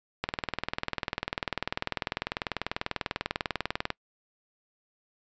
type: click train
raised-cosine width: 0.3 ms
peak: -12 dBFS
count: 75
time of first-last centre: 0.24-3.903 s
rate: 20.2 Hz
effects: noise-tail reverb RT60 0.1 s tail -24 dB re dry + resampled to 16000 Hz